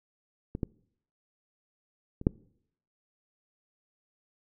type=clicks; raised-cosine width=3 ms; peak=-21 / -16 / -26 / -8 dBFS; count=4; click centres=0.551 / 0.632 / 2.214 / 2.269 s; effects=noise-tail reverb RT60 0.7 s tail -25 dB re dry